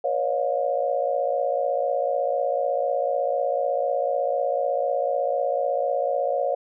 sine tone cluster, 486 / 550 / 606 / 712 Hz, B4 / C#5 / D#5 / F5, -28 / -14 / -46 / +33 cents, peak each -29 / -24 / -29 / -27 dBFS, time 0.04-6.55 s, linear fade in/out 5 ms, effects none

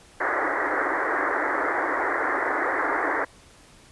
white band-pass noise, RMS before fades -25 dBFS, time 0.2-3.25 s, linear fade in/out 10 ms, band 280 to 2000 Hz, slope 96 dB/octave, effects pink hiss -52 dBFS RMS until 3.91 s + resampled to 24000 Hz

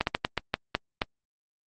slowing click train, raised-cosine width 0.3 ms, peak -8 dBFS, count 8, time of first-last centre 0.01-1.019 s, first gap 61 ms, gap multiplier 1.28, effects Opus 24 kbps

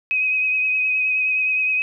sine tone with vibrato, 2526 Hz, D#7, 26 cents sharp, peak -17 dBFS, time 0.11-1.82 s, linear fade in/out 0 ms, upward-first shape triangle, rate 9.6 Hz, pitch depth 26 cents each way, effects none

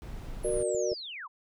brown noise, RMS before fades -39 dBFS, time 0.02-0.63 s, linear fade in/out 0 ms
clicks, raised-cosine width 5 ms, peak -35 dBFS, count 7, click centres 0.235 / 0.283 / 0.371 / 0.569 / 0.603 / 0.748 / 0.918 s
sine linear sweep, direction down, 11175 to 880 Hz, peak -38 dBFS, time 0.43-1.28 s, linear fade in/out 20 ms
sine chord, Gb augmented, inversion none, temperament equal with one note detuned, 370 / 466.2 / 596.6 Hz, Gb4 / Bb4 / D5, 0 / 0 / +27 cents, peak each -31 dBFS, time 0.44-0.94 s, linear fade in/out 10 ms
effects none

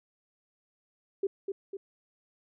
sine tone with echo, 392 Hz, G4, in tune, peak -25 dBFS, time 1.23-1.27 s, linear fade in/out 5 ms, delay 250 ms, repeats 2, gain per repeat -5 dB, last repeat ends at 1.77 s, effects none

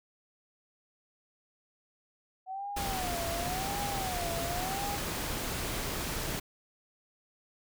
sine tone with vibrato, 740 Hz, F#5, in tune, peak -35 dBFS, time 2.46-4.99 s, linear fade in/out 50 ms, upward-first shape sine, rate 0.92 Hz, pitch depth 160 cents each way
pink noise, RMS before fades -35 dBFS, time 2.76-6.4 s, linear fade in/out 10 ms
effects none

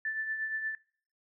sine tone with tremolo, 1760 Hz, A6, in tune, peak -29 dBFS, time 0.05-0.75 s, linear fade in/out 2 ms, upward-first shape triangle, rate 8.5 Hz, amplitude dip 55%, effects noise-tail reverb RT60 0.5 s tail -23 dB re dry

